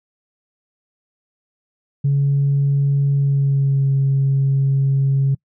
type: tone with pitch glide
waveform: sine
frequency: 140.2 to 136.76 Hz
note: C#3 to C#3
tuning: +20 to -23 cents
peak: -12 dBFS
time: 2.04-5.35 s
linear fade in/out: 10 ms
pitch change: -43 cents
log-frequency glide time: 3.13-3.91 s
effects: noise-tail reverb RT60 0.1 s tail -26 dB re dry + tanh soft clip ceiling -10 dBFS